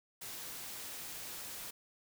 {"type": "noise", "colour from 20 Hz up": "white", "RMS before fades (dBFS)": -45, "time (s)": [0.21, 1.71], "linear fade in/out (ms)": 10, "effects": []}